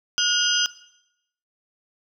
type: tone cluster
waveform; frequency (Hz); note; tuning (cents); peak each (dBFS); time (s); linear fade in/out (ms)
sine; 1442 / 2855 / 3194 / 4986 / 6100; F#6 / F7 / G7 / D#8 / G8; -45 / +37 / +32 / +3 / -48; -25; 0.18-0.66; 0
effects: noise-tail reverb RT60 0.8 s tail -17 dB re dry